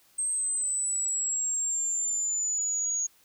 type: exponential sweep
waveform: sine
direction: down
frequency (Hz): 8372 to 6645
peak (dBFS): -26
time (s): 0.18-3.07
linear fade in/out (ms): 10
effects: white hiss -62 dBFS RMS until 3.24 s